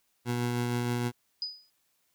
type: tone with tremolo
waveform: 20% pulse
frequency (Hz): 121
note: B2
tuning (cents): -35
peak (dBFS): -22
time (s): 0.25-1.12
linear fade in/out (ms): 50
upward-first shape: triangle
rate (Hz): 6.4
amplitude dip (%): 25
type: tone with exponential decay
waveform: sine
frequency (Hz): 4968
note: D#8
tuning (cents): -3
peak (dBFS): -28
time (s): 1.42-1.7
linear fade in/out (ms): 1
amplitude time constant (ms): 60
effects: white hiss -73 dBFS RMS until 2.14 s